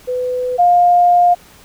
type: tone pair in turn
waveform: sine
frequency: 501 / 706.3 Hz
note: B4 / F5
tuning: +25 / +19 cents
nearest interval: tritone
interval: 594 cents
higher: second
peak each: -16 / -7 dBFS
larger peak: second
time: 0.07-0.58 / 0.58-1.35 s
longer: second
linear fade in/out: 20 ms
effects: pink hiss -44 dBFS RMS until 1.64 s